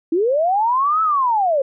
sine linear two-way sweep, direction up then down, 311.1 to 1318.5 to 520 Hz, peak -14 dBFS, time 0.12-1.62 s, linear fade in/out 5 ms, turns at 1.02 s, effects none

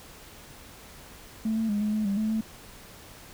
sine tone with pitch steps, 220.2 / 223.6 / 206.2 / 211.4 / 215.1 / 198.7 / 216.9 / 220.3 Hz, A3 / A3 / G#3 / G#3 / A3 / G3 / A3 / A3, +2 / +28 / -12 / +31 / -39 / +24 / -25 / +2 cents, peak -23 dBFS, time 1.45-2.41 s, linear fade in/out 5 ms, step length 120 ms, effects tanh soft clip ceiling -20 dBFS + pink hiss -48 dBFS RMS until 3.33 s

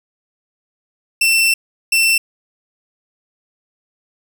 sawtooth tone bursts at uneven times, 2686 Hz, E7, 32 cents sharp, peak -8 dBFS, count 2, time 1.21-1.54 / 1.92-2.18 s, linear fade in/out 5 ms, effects none

